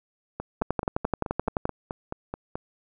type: two click trains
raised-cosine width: 1 ms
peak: -10 / -17 dBFS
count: 13 / 11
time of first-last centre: 0.62-1.654 / 0.4-2.555 s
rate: 11.6 / 4.64 Hz
effects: none